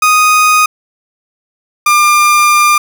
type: tone pair in turn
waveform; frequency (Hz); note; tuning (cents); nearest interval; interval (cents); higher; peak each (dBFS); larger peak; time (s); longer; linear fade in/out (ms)
30% pulse; 1244.5 / 1198.1; D#6 / D6; 0 / +34; minor second; 66; first; -3; neither; 0.02-0.66 / 1.86-2.78; second; 5
effects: none